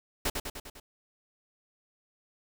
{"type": "noise with echo", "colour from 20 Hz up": "pink", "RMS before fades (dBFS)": -29, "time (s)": [0.25, 0.3], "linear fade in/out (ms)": 5, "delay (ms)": 100, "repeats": 5, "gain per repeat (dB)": -4, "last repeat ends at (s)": 0.8, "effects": []}